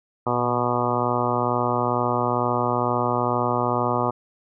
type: harmonic tone with a mistuned harmonic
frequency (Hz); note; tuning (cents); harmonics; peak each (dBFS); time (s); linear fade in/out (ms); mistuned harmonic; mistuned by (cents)
122.2; B2; -18; 1 / 2 / 3 / 4 / 5 / 6 / 7 / 8 / 9 / 10; -29 / -29 / -29 / -29 / -29 / -29 / -29 / -29 / -29 / -29; 0.26-4.11; 10; 1; -34
effects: none